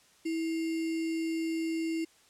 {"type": "tone with sample-and-hold", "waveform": "sine", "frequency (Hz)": 325.6, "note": "E4", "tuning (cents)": -21, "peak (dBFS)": -29, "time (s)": [0.25, 2.05], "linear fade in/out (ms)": 10, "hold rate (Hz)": 2450, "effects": ["white hiss -62 dBFS RMS until 2.29 s", "low-pass 9000 Hz 12 dB/octave"]}